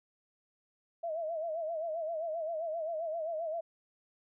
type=tone with vibrato; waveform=sine; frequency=649 Hz; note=E5; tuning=27 cents flat; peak=-33 dBFS; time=1.03-3.61 s; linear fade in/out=10 ms; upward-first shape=sine; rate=7.6 Hz; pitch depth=93 cents each way; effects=none